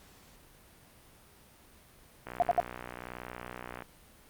click train, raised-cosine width 0.5 ms, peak -25 dBFS, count 96, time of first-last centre 2.27-3.822 s, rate 61.2 Hz
sine tone bursts, 700 Hz, F5, 4 cents sharp, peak -21 dBFS, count 3, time 2.4-2.601 s, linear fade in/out 0 ms, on 23 ms, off 66 ms
effects pink hiss -58 dBFS RMS until 4.29 s + Opus 48 kbps

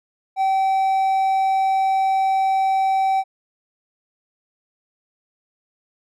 triangle tone, 770 Hz, G5, 31 cents flat, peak -14 dBFS, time 0.36-3.24 s, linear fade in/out 50 ms, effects none

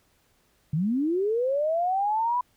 sine linear sweep, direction up, 140.5 to 1000 Hz, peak -22 dBFS, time 0.73-2.41 s, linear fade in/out 5 ms, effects pink hiss -66 dBFS RMS until 2.56 s

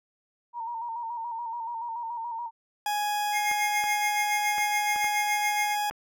sine tone with vibrato, 930 Hz, A#5, 4 cents flat, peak -31 dBFS, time 0.53-2.51 s, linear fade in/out 50 ms, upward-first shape square, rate 7 Hz, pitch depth 43 cents each way
40% pulse tone, 832 Hz, G#5, 3 cents sharp, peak -25 dBFS, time 2.86-5.9 s, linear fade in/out 2 ms
square tone with tremolo, 2131 Hz, C7, 31 cents sharp, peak -26 dBFS, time 3.32-5.76 s, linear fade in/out 50 ms, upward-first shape sine, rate 7.1 Hz, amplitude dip 75%
clicks, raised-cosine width 0.5 ms, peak -24 dBFS, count 6, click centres 3.514 / 3.84 / 4.582 / 4.961 / 5.044 / 5.91 s
effects none

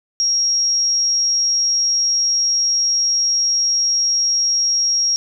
sine tone, 5600 Hz, F8, 4 cents sharp, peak -14 dBFS, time 0.2-5.16 s, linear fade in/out 0 ms, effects none

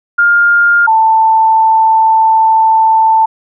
sine tone pair in turn, 1408 / 887 Hz, F6 / A5, +14 / +14 cents, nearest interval minor sixth, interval 800 cents, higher first, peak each -5 dBFS, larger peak neither, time 0.18-0.87 / 0.87-3.26 s, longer second, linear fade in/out 10 ms, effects none

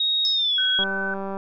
sine tone with pitch glide, 3760 to 3311 Hz, A#7 to G#7, +14 to -6 cents, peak -19 dBFS, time 0-0.84 s, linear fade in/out 5 ms, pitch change -220 cents, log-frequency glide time 0.32-0.59 s
sine tone with exponential decay, 5274 Hz, E8, in tune, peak -22 dBFS, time 0.25-0.66 s, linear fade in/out 0 ms, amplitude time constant 89 ms
sine tone, 1515 Hz, F#6, 40 cents sharp, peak -25 dBFS, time 0.58-1.14 s, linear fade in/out 2 ms
click train, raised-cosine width 1 ms, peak -18 dBFS, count 114, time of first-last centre 0.79-1.369 s, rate 195 Hz
effects none

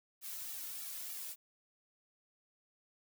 blue noise with flanger, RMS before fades -44 dBFS, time 0.21-1.36 s, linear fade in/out 50 ms, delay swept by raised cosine 1.9 to 2.61 ms, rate 3.3 Hz, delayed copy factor -0.8, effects none

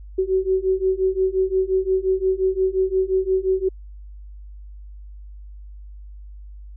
sine beating tone pair, 374.6 / 380.3 Hz, F#4 / F#4, +21 / +48 cents, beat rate 5.7 Hz, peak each -21 / -20 dBFS, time 0.18-3.69 s, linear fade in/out 10 ms, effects added 50 Hz sine -36 dBFS peak until 6.76 s

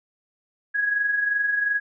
sine tone with amplitude modulation, 1661.2 Hz, G#6, in tune, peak -18 dBFS, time 0.74-1.8 s, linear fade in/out 20 ms, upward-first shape sine, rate 22.8 Hz, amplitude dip 50%, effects none

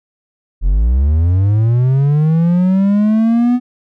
triangle linear sweep, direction up, 40.36 to 250 Hz, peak -7 dBFS, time 0.61-3.6 s, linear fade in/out 50 ms, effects none

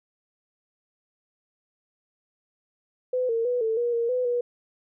sine tone with pitch steps, 505 / 457.6 / 492.1 / 445.4 / 478.1 / 466.5 / 502 / 484.4 Hz, B4 / A#4 / B4 / A4 / A#4 / A#4 / B4 / B4, +39 / -32 / -6 / +21 / +44 / +1 / +28 / -34 cents, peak -22 dBFS, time 3.13-4.41 s, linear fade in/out 5 ms, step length 160 ms, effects none

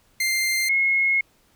sawtooth / sine tone pair in turn, 2096 / 2166 Hz, C7 / C#7, +2 / -41 cents, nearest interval minor second, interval 57 cents, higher second, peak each -17 / -17 dBFS, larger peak neither, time 0.2-0.69 / 0.69-1.21 s, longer second, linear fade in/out 5 ms, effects pink hiss -61 dBFS RMS until 1.55 s

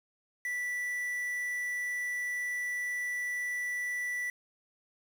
triangle tone with quantisation, 1967 Hz, B6, 7 cents flat, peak -30 dBFS, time 0.45-4.3 s, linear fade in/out 2 ms, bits 8, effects none

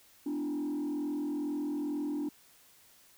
sine tone with frequency modulation, 293.7 Hz, D4, in tune, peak -29 dBFS, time 0.26-2.29 s, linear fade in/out 5 ms, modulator 42.2 Hz, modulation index 0.78, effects tanh soft clip ceiling -30 dBFS + white hiss -61 dBFS RMS until 3.17 s

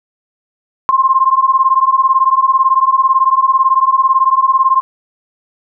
sine beating tone pair, 1050 / 1068 Hz, C6 / C6, +6 / +35 cents, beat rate 18 Hz, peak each -11 dBFS, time 0.89-4.81 s, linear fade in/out 0 ms, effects none

